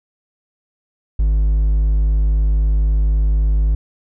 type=tone with hard clipping; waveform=triangle; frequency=51.91 Hz; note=G#1; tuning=in tune; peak=-13 dBFS; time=1.19-3.75 s; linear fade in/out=5 ms; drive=6 dB; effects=none